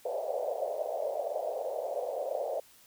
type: band-pass noise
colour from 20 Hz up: pink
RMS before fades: -34 dBFS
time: 0.05-2.6 s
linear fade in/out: 5 ms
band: 520 to 680 Hz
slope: 48 dB/octave
effects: white hiss -59 dBFS RMS until 2.86 s